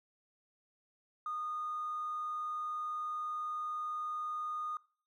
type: tone with tanh clipping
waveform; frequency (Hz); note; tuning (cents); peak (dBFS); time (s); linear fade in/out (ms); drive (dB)
triangle; 1229; D#6; -22; -35; 1.26-4.77; 2; 1
effects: noise-tail reverb RT60 0.4 s tail -20 dB re dry